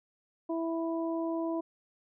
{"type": "harmonic tone", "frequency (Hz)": 329.6, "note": "E4", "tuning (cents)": 0, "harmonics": [1, 2, 3], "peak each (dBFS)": [-31, -36, -41], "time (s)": [0.49, 1.61], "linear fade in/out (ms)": 10, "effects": []}